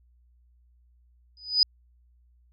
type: tone with exponential growth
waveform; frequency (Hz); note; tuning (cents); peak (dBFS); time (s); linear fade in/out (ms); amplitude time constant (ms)
sine; 4978; D#8; 0; -13; 1.37-1.63; 1; 56
effects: added 60 Hz sine -58 dBFS peak until 2.52 s